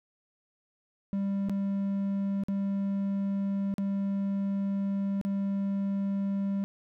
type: tone with dropouts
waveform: triangle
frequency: 197.5 Hz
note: G3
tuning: 13 cents sharp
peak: -25 dBFS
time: 1.13-6.64 s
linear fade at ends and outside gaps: 0 ms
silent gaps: 1.487-1.496 / 2.436-2.484 / 3.74-3.782 / 5.213-5.25 s
effects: none